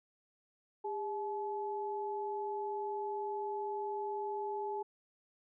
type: tone pair together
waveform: sine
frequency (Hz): 405.3 / 857.9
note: G#4 / A5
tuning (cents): -42 / -44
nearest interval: octave + minor second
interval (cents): 1298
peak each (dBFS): -38 / -38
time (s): 0.84-4.83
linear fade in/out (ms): 10
effects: none